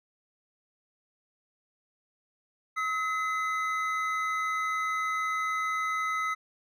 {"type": "tone pair together", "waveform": "triangle", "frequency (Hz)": [1282.6, 2036], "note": ["E6", "C7"], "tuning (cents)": [-48, -48], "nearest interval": "minor sixth", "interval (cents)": 800, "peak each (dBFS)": [-27, -31], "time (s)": [2.76, 6.35], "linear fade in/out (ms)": 20, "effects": []}